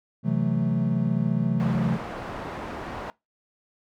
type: chord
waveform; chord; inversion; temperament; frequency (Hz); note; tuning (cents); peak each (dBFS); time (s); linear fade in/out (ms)
triangle; F# half-diminished seventh; second; equal; 130.81 / 164.81 / 185 / 220; C3 / E3 / F#3 / A3; 0 / 0 / 0 / 0; -25; 0.23-1.99; 50
type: low-pass noise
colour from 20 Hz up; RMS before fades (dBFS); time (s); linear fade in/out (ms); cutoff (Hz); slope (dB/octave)
white; -35; 1.6-3.1; 0; 970; 12
effects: noise-tail reverb RT60 0.2 s tail -22 dB re dry

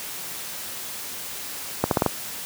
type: accelerating click train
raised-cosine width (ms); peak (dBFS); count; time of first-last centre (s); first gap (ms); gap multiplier
1; -4; 5; 1.84-2.063; 72; 0.83
effects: white hiss -34 dBFS RMS until 2.45 s + high-pass 80 Hz 12 dB/octave

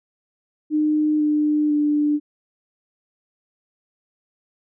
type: tone with pitch steps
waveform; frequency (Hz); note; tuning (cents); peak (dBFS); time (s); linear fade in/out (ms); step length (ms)
sine; 304.2 / 300.2 / 296.2; D#4 / D4 / D4; -39 / +38 / +15; -16; 0.7-2.2; 50; 500
effects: none

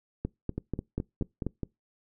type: two click trains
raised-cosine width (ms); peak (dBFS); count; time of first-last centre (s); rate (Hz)
3; -19 / -17; 6 / 6; 0.58-1.633 / 0.25-1.467; 4.75 / 4.11
effects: noise-tail reverb RT60 0.2 s tail -24 dB re dry

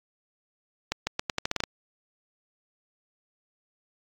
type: accelerating click train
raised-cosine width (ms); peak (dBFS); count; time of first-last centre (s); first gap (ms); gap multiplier
0.2; -9; 10; 0.92-1.637; 150; 0.83
effects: AAC 64 kbps

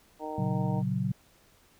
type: harmonic tone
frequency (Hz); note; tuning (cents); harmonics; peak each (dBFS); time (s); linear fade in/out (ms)
154.3; D#3; -14; 2 / 3 / 4 / 5 / 6; -40 / -40 / -40 / -40 / -40; 0.19-0.83; 50
type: chord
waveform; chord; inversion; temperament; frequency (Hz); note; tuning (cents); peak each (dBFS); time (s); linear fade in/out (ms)
sine; F# major; first; equal; 116.54 / 138.59 / 185; A#2 / C#3 / F#3; 0 / 0 / 0; -32 / -31 / -30; 0.38-1.12; 5
effects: pink hiss -62 dBFS RMS until 1.79 s

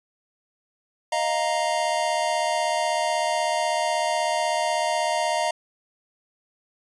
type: chord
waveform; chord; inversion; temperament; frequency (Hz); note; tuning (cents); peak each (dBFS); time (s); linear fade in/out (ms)
square; Eb suspended second; none; equal; 622.3 / 698.5 / 932.3; Eb5 / F5 / Bb5; 0 / 0 / 0; -27; 1.12-5.51; 5
effects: resampled to 24000 Hz

